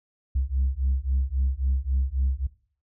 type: beating tone pair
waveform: sine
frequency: 64.6 / 68.3 Hz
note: C2 / C#2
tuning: -21 / -25 cents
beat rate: 3.7 Hz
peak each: -24 dBFS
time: 0.35-2.47 s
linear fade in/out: 10 ms
effects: noise-tail reverb RT60 0.5 s tail -20 dB re dry + tanh soft clip ceiling -17 dBFS